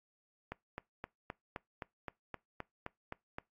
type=click train; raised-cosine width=0.5 ms; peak=-25 dBFS; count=12; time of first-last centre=0.52-3.385 s; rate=3.84 Hz; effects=noise-tail reverb RT60 0.2 s tail -23 dB re dry + AAC 48 kbps